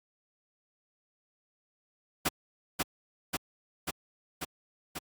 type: noise with echo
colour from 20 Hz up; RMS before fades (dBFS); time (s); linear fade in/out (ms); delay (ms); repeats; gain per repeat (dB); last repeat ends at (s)
pink; -27; 2.25-2.29; 10; 540; 5; -2; 4.99
effects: high-pass 80 Hz 12 dB/octave + Opus 48 kbps